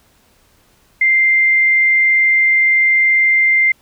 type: tone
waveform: sine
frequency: 2093 Hz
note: C7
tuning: in tune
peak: -9 dBFS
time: 1.01-3.72 s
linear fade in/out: 5 ms
effects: pink hiss -54 dBFS RMS until 3.81 s